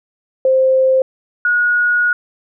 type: tone pair in turn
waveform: sine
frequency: 524 / 1449.9 Hz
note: C5 / F#6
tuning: +2 / -36 cents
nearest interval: octave + tritone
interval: 1762 cents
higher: second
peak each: -9 / -11 dBFS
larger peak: first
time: 0.45-1.02 / 1.45-2.13 s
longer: second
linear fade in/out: 2 ms
effects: none